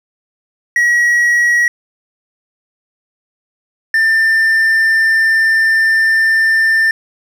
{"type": "tone pair in turn", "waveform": "triangle", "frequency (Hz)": [1912, 1790.2], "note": ["A#6", "A6"], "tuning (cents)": [43, 29], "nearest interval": "minor second", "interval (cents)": 114, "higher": "first", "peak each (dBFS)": -7, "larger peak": "neither", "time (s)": [[0.76, 1.68], [3.94, 6.91]], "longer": "second", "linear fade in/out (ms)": 2, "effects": []}